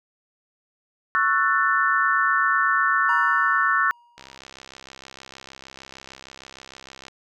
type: chord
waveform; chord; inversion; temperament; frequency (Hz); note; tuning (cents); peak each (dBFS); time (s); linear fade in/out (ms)
sine; F# minor seventh; second; just; 1110 / 1332 / 1480 / 1776; C#6 / E6 / F#6 / A6; +2 / +18 / 0 / +16; -23; 1.15-3.91; 0
type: tone with exponential decay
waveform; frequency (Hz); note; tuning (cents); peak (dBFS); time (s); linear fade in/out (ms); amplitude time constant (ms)
triangle; 951; A#5; +34; -22; 3.09-4.38; 1; 280
type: click train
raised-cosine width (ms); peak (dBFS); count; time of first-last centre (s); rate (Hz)
0.2; -23; 194; 4.18-7.082; 66.5
effects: none